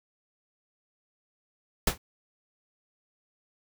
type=noise with exponential decay; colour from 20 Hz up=pink; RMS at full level=-18 dBFS; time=1.87-1.98 s; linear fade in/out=5 ms; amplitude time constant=23 ms; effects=none